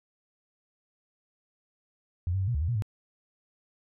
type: tone with pitch steps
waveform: sine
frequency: 87.7 / 96.1 / 95 / 121 / 72.3 / 82.9 / 120.2 / 105 Hz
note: F2 / G2 / F#2 / B2 / D2 / E2 / B2 / G#2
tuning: +8 / -34 / +46 / -35 / -27 / +10 / -46 / +19 cents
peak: -25 dBFS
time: 2.27-2.822 s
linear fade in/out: 0 ms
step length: 69 ms
effects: none